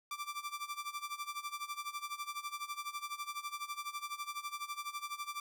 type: tone with tremolo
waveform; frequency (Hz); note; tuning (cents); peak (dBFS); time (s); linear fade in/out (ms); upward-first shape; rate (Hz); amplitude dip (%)
sawtooth; 1174.7; D6; 0; -33; 0.11-5.4; 2; sine; 12; 85
effects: none